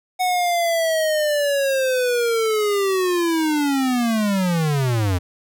square linear sweep, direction down, 740 to 85.4 Hz, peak -18 dBFS, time 0.19-5.19 s, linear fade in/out 20 ms, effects none

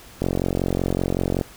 click train, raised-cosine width 2 ms, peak -8 dBFS, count 55, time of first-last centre 0.22-1.412 s, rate 45.3 Hz, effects pink hiss -45 dBFS RMS until 1.56 s

